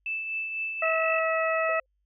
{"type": "tone with tremolo", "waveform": "sine", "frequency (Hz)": 2637, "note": "E7", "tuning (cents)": 0, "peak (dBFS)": -27, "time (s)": [0.06, 1.19], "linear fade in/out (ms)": 2, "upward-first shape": "triangle", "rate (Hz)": 4, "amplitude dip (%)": 45}
{"type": "harmonic tone", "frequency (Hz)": 647, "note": "E5", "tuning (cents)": -32, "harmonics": [1, 2, 3, 4], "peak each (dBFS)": [-26, -29, -31, -32], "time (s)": [0.82, 1.8], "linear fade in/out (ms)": 5}
{"type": "tone with exponential decay", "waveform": "sine", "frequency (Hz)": 523.3, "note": "C5", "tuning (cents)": 0, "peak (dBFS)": -34, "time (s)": [1.69, 1.86], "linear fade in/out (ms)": 2, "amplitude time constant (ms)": 35}
{"effects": ["added 50 Hz sine -70 dBFS peak until 2.05 s"]}